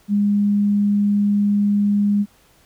sine tone, 204.3 Hz, G#3, 28 cents flat, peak -14 dBFS, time 0.08-2.26 s, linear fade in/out 50 ms, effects pink hiss -55 dBFS RMS until 2.65 s

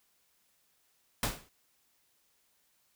pink noise with exponential decay, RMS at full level -27 dBFS, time 1.23-1.49 s, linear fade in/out 2 ms, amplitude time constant 55 ms, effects white hiss -72 dBFS RMS until 2.95 s

